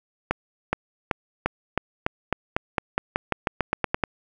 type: accelerating click train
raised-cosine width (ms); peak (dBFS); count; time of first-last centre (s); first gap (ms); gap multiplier
0.5; -6; 18; 0.31-4.038; 420; 0.91
effects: 8-bit